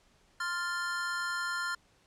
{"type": "chord", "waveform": "square", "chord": "F major", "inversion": "second", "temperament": "equal", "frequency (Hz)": [1046.5, 1396.9, 1760], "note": ["C6", "F6", "A6"], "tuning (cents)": [0, 0, 0], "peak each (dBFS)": [-40, -34, -40], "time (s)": [0.4, 1.75], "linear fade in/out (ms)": 5, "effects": ["pink hiss -66 dBFS RMS until 2.06 s", "low-pass 8000 Hz 12 dB/octave"]}